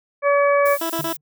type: harmonic tone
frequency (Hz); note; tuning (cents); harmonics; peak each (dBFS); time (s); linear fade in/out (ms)
569; C#5; +45; 1 / 2 / 3 / 4; -15 / -20 / -26 / -26; 0.22-0.78; 50
type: noise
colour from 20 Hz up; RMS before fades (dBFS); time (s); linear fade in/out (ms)
violet; -31; 0.65-1.17; 10
type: tone bursts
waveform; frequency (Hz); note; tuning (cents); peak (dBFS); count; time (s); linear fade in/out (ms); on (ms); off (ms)
15% pulse; 329.7; E4; 0; -16; 3; 0.81-1.129; 5; 89; 26
type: tone with exponential decay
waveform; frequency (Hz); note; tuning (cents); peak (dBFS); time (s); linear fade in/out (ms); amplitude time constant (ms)
triangle; 149; D3; +25; -24; 0.99-1.21; 2; 46
effects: none